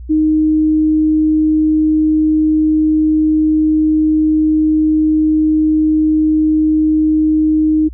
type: tone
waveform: sine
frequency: 310 Hz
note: D#4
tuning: 6 cents flat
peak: -9 dBFS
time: 0.09-7.89 s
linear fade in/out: 20 ms
effects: added 60 Hz sine -27 dBFS peak until 7.93 s